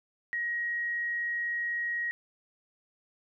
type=tone; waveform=sine; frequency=1892 Hz; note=A#6; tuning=25 cents sharp; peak=-29 dBFS; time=0.33-2.11 s; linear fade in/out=0 ms; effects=none